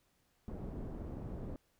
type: low-pass noise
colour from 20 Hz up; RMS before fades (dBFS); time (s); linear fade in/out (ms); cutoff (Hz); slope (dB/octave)
pink; -43; 0.48-1.56; 0; 460; 12
effects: pink hiss -75 dBFS RMS until 1.79 s